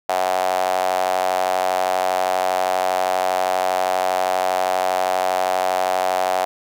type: tone with high-pass filter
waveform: sawtooth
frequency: 92.5 Hz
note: F#2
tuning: in tune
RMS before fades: -20 dBFS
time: 0.09-6.45 s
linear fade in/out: 0 ms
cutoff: 700 Hz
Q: 6.4
effects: none